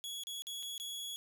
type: tone with dropouts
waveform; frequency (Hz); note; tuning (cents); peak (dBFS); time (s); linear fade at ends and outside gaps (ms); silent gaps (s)
sawtooth; 3357; G#7; +18; -37; 0.04-1.16; 0; 0.236-0.27 / 0.421-0.469 / 0.627-0.631 / 0.779-0.799
effects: none